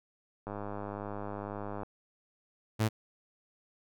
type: click train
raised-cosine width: 1 ms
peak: -25 dBFS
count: 140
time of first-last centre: 0.47-1.833 s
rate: 102 Hz
type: tone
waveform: sawtooth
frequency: 109.6 Hz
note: A2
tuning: 6 cents flat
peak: -22 dBFS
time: 2.79-2.89 s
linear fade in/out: 20 ms
effects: none